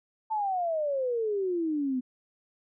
sine exponential sweep, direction down, 894 to 247.8 Hz, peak -26 dBFS, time 0.3-2.01 s, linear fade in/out 20 ms, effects none

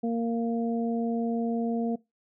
harmonic tone, 231.5 Hz, A#3, 12 cents flat, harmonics 1 / 2 / 3, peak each -26 / -32 / -36 dBFS, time 0.03-1.96 s, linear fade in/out 10 ms, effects noise-tail reverb RT60 0.2 s tail -21 dB re dry

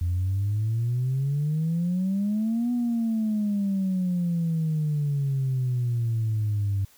sine exponential two-way sweep, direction up then down, 85 to 244.7 to 97.2 Hz, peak -21 dBFS, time 0.01-6.85 s, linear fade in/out 5 ms, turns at 2.72 s, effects tanh soft clip ceiling -19 dBFS + white hiss -57 dBFS RMS until 6.97 s

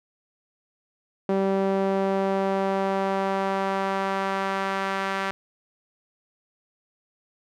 sawtooth tone with band-pass filter sweep, 193.9 Hz, G3, 19 cents flat, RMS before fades -25 dBFS, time 1.29-5.31 s, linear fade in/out 0 ms, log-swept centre 450 to 1500 Hz, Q 1.1, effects none

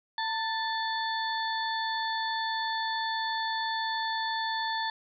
harmonic tone with a mistuned harmonic, 880 Hz, A5, in tune, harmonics 1 / 2 / 4 / 5, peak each -31 / -34 / -37 / -38 dBFS, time 0.18-4.9 s, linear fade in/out 2 ms, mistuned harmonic 1, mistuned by +36 cents, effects none

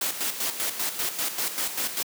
white noise with tremolo, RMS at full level -27 dBFS, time 0.01-2.03 s, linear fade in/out 5 ms, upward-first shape square, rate 5.1 Hz, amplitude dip 60%, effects high-pass 200 Hz 12 dB/octave

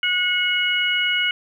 harmonic tone, 728 Hz, F#5, 28 cents flat, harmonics 2 / 3 / 4, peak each -24 / -22 / -21 dBFS, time 0.03-1.31 s, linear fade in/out 2 ms, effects 9-bit

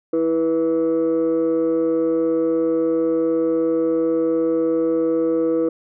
sine tone pair together, 326.7 / 489.5 Hz, E4 / B4, -15 / -15 cents, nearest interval perfect fifth, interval 700 cents, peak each -17 / -17 dBFS, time 0.13-5.69 s, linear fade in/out 5 ms, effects tanh soft clip ceiling -13 dBFS

